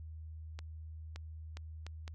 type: accelerating click train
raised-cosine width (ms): 0.2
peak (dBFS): -29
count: 5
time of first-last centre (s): 0.59-2.079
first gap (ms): 570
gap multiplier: 0.72
effects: added 79 Hz sine -44 dBFS peak until 2.14 s